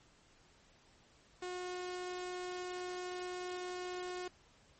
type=tone; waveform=sawtooth; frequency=361.7 Hz; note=F#4; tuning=39 cents flat; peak=-36 dBFS; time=1.42-4.28 s; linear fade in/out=5 ms; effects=pink hiss -66 dBFS RMS until 4.79 s + MP3 32 kbps